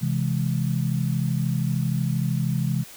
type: chord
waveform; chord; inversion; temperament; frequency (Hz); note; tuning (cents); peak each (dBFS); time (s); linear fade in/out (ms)
sine; C augmented; none; equal with one note detuned; 130.81 / 163.77 / 207.7; C3 / E3 / G#3; 0 / -11 / 0; -24 / -25 / -29; 0.01-2.84; 20
effects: white hiss -44 dBFS RMS until 2.96 s